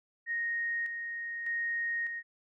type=tone with tremolo; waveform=sine; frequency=1864.7 Hz; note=A#6; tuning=in tune; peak=-30 dBFS; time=0.26-2.23 s; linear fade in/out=50 ms; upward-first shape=square; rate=0.83 Hz; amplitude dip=45%; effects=none